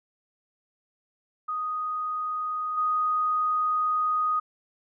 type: tone with level steps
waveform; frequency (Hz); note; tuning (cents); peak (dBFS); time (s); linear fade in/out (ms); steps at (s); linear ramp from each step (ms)
sine; 1244.5; D#6; 0; -27 / -22; 1.48-4.4; 10; 2.77; 10
effects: none